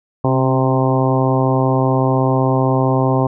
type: harmonic tone with a mistuned harmonic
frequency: 130.81 Hz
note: C3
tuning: in tune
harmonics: 1 / 2 / 3 / 4 / 5 / 6 / 7 / 8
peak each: -16 / -19 / -21 / -22 / -23 / -24 / -24 / -25 dBFS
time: 0.24-3.27 s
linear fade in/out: 5 ms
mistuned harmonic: 2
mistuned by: +33 cents
effects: none